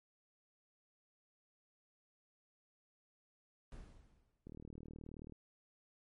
brown noise with exponential decay, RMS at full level -49 dBFS, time 3.72-4.55 s, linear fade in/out 1 ms, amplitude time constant 180 ms
click train, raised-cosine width 3 ms, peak -38 dBFS, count 34, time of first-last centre 4.47-5.323 s, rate 38.7 Hz
effects MP3 48 kbps

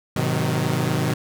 sawtooth chord, Ab dominant seventh, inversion none, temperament equal with one note detuned, 103.83 / 127.75 / 155.56 / 185 Hz, Ab2 / C3 / Eb3 / Gb3, 0 / -41 / 0 / 0 cents, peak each -25 / -20 / -20 / -24 dBFS, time 0.16-1.14 s, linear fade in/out 5 ms, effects none

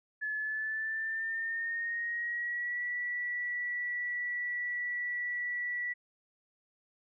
sine tone with pitch glide, 1718 to 1950.8 Hz, A6 to B6, -42 to -22 cents, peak -32 dBFS, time 0.21-5.94 s, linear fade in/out 20 ms, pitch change +220 cents, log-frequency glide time 0.36-2.84 s, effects none

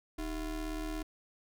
square ring-modulated tone, 174.5 Hz, F3, 1 cent flat, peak -33 dBFS, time 0.18-1.03 s, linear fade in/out 10 ms, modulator 136 Hz, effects none

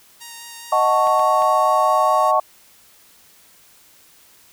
5% pulse tone with vibrato, 932.3 Hz, A#5, in tune, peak -23 dBFS, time 0.2-2.32 s, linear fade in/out 20 ms, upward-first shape sine, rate 4.8 Hz, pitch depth 12 cents each way
sine chord, D# half-diminished seventh, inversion none, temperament equal, 622.3 / 740 / 880 / 1108.7 Hz, D#5 / F#5 / A5 / C#6, 0 / 0 / 0 / 0 cents, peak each -19 / -20 / -21 / -17 dBFS, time 0.72-2.4 s, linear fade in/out 5 ms
clicks, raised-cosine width 0.3 ms, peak -19 dBFS, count 3, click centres 1.071 / 1.195 / 1.421 s
effects white hiss -51 dBFS RMS until 4.52 s

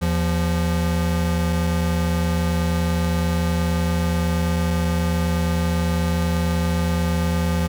square tone pair together, 80.7 / 171.94 Hz, E2 / F3, -36 / -27 cents, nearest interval octave + minor second, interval 1309 cents, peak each -22 dBFS, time 0.01-7.68 s, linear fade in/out 20 ms, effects none

